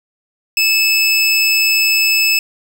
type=tone; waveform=25% pulse; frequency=2611 Hz; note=E7; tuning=17 cents flat; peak=-7 dBFS; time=0.57-2.39 s; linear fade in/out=2 ms; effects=none